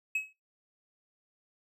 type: tone with exponential decay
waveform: triangle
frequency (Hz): 2564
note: E7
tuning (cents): -49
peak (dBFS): -24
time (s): 0.15-0.33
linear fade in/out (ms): 5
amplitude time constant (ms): 37
effects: noise-tail reverb RT60 0.2 s tail -20 dB re dry